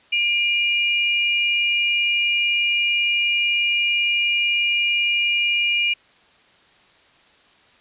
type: tone pair together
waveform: sine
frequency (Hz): 2394 / 2863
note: D7 / F7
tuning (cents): +33 / +42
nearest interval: minor third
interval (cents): 309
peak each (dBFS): -19 / -21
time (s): 0.12-5.94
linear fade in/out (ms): 10
effects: white hiss -54 dBFS RMS until 7.8 s + resampled to 8000 Hz